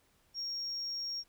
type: tone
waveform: sine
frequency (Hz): 5570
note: F8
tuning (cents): -5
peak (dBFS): -34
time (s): 0.34-1.24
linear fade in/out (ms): 50
effects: tanh soft clip ceiling -32 dBFS + pink hiss -70 dBFS RMS until 1.28 s